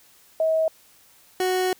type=tone pair in turn; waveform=sine / 30% pulse; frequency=640 / 369.5 Hz; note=D#5 / F#4; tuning=+49 / -2 cents; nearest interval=minor seventh; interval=951 cents; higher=first; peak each=-18 dBFS; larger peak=neither; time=0.4-0.68 / 1.4-1.73 s; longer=second; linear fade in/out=2 ms; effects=white hiss -55 dBFS RMS until 1.79 s